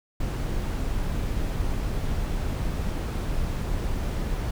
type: noise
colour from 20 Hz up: brown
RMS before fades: -27 dBFS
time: 0.2-4.51 s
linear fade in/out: 5 ms
effects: none